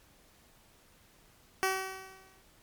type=tone with exponential decay; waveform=10% pulse; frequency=380.5 Hz; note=F#4; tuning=48 cents sharp; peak=-17 dBFS; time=1.63-2.42 s; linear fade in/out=0 ms; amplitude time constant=170 ms; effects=pink hiss -62 dBFS RMS until 2.62 s + MP3 96 kbps